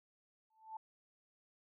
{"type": "tone with exponential growth", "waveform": "sine", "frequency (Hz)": 880, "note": "A5", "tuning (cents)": 0, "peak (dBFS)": -40, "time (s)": [0.5, 0.77], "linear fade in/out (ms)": 5, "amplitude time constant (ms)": 58, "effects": []}